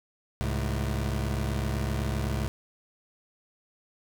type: tone pair together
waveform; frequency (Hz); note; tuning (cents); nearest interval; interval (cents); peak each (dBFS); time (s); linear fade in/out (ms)
25% pulse; 67.8 / 107.63; C#2 / A2; -38 / -38; minor sixth; 800; -25 / -28; 0.41-2.48; 0
effects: none